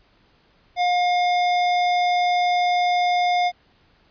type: tone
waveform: square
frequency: 713 Hz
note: F5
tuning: 36 cents sharp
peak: -18 dBFS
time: 0.76-3.52 s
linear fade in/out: 50 ms
effects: pink hiss -59 dBFS RMS until 4.1 s + resampled to 11025 Hz